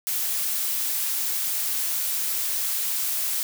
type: noise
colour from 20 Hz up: blue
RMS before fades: -26 dBFS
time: 0.07-3.43 s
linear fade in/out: 0 ms
effects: none